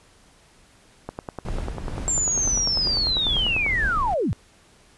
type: click train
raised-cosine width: 1 ms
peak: -16 dBFS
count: 27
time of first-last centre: 1.09-3.664 s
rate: 10.1 Hz
type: noise with tremolo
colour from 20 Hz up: brown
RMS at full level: -28 dBFS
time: 1.45-4.14 s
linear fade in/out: 2 ms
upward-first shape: triangle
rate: 2.2 Hz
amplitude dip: 45%
type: linear sweep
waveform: sine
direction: down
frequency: 7459 to 59.8 Hz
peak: -20 dBFS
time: 2.08-4.33 s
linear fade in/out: 0 ms
effects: pink hiss -55 dBFS RMS until 4.97 s + resampled to 24000 Hz